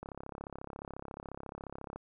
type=click train; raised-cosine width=1 ms; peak=-28 dBFS; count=67; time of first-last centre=0.03-1.96 s; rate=34.2 Hz; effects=none